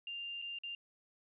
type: tone with dropouts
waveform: sine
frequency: 2794 Hz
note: F7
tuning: in tune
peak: -40 dBFS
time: 0.07-0.75 s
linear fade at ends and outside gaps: 2 ms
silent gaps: 0.417-0.422 / 0.587-0.635 s
effects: none